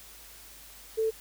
sine tone, 443.1 Hz, A4, 12 cents sharp, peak -24 dBFS, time 0.97-1.11 s, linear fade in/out 20 ms, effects added 50 Hz sine -57 dBFS peak until 1.2 s + white hiss -50 dBFS RMS until 1.2 s

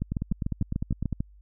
two click trains, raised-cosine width 5 ms, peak -16 / -15 dBFS, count 11 / 9, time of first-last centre 0.12-1.127 / 0.02-1.205 s, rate 9.93 / 6.75 Hz, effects added 50 Hz sine -50 dBFS peak until 1.41 s

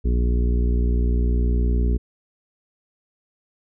harmonic tone, 59.8 Hz, A#1, 45 cents sharp, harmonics 1 / 2 / 3 / 4 / 5 / 6 / 7, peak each -17 / -31 / -31 / -30 / -36 / -35 / -34 dBFS, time 0.04-1.98 s, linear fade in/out 20 ms, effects none

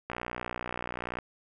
click train, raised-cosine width 0.5 ms, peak -19 dBFS, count 67, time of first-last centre 0.1-1.187 s, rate 60.7 Hz, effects none

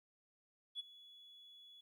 sine tone with ADSR envelope, 3396 Hz, G#7, 38 cents sharp, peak -37 dBFS, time 0.75-1.81 s, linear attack 46 ms, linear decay 17 ms, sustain -20 dB, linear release 7 ms, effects tanh soft clip ceiling -37 dBFS + 13-bit

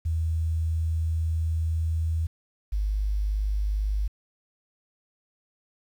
sine tone pair in turn, 81 / 51.13 Hz, E2 / G#1, -30 / -26 cents, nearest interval minor sixth, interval 796 cents, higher first, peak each -23 dBFS, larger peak neither, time 0.05-2.27 / 2.72-4.08 s, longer first, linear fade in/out 10 ms, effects 9-bit

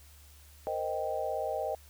sine chord, C minor seventh, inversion third, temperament equal, 466.2 / 523.3 / 622.3 / 784 Hz, Bb4 / C5 / Eb5 / G5, 0 / 0 / 0 / 0 cents, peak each -39 / -37 / -34 / -36 dBFS, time 0.67-1.75 s, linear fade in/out 0 ms, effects added 73 Hz sine -54 dBFS peak until 1.89 s + white hiss -59 dBFS RMS until 1.89 s

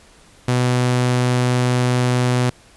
sawtooth tone, 124.5 Hz, B2, 14 cents sharp, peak -11 dBFS, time 0.48-2.5 s, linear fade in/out 5 ms, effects pink hiss -49 dBFS RMS until 2.76 s + resampled to 24000 Hz

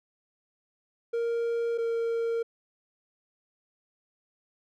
triangle tone pair in turn, 466.2 / 461.4 Hz, A#4 / A#4, 0 / -18 cents, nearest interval unison, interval 18 cents, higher first, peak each -24 dBFS, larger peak neither, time 1.13-1.78 / 1.78-2.43 s, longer neither, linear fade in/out 10 ms, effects none

